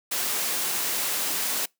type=noise; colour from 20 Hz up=white; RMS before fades=-27 dBFS; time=0.11-1.66 s; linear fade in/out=10 ms; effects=noise-tail reverb RT60 0.2 s tail -26 dB re dry + high-pass 200 Hz 12 dB/octave